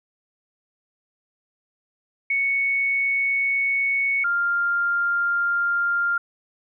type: tone pair in turn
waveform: sine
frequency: 2218 / 1397.3 Hz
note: C#7 / F6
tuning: 0 / 0 cents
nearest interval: minor sixth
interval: 800 cents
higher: first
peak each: -19 dBFS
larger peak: neither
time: 2.3-4.24 / 4.24-6.18 s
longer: neither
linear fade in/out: 5 ms
effects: none